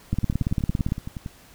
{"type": "two click trains", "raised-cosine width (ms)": 5, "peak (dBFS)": [-10, -19], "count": [15, 13], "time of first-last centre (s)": [[0.13, 0.921], [0.14, 1.261]], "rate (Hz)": [17.7, 10.7], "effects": ["pink hiss -51 dBFS RMS until 1.54 s"]}